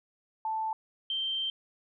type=tone pair in turn; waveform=sine; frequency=880 / 3136 Hz; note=A5 / G7; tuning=0 / 0 cents; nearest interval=octave + minor seventh; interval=2200 cents; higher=second; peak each=-29 / -29 dBFS; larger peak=neither; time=0.45-0.73 / 1.1-1.5 s; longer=second; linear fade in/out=2 ms; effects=none